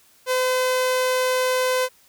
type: tone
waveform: sawtooth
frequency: 510 Hz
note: C5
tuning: 44 cents flat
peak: -15 dBFS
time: 0.26-1.89 s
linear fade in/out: 50 ms
effects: white hiss -56 dBFS RMS until 2.08 s